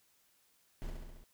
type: noise with echo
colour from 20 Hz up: brown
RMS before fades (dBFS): -40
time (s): 0.82-0.9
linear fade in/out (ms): 0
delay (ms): 68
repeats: 5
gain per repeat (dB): -3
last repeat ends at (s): 1.24
effects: white hiss -71 dBFS RMS until 1.33 s